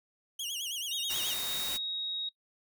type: tone with vibrato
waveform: sawtooth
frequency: 3051 Hz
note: G7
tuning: 48 cents flat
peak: -31 dBFS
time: 0.39-1.34 s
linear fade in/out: 5 ms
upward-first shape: sine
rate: 9.3 Hz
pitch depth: 160 cents each way
type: tone with pitch glide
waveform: sine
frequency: 3723 to 3779 Hz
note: A#7 to A#7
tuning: -3 to +23 cents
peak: -33 dBFS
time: 0.91-2.29 s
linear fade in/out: 5 ms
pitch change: +26 cents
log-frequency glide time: 1.42-1.77 s
type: noise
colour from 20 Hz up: white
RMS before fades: -37 dBFS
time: 1.09-1.78 s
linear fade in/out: 20 ms
effects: noise-tail reverb RT60 0.1 s tail -20 dB re dry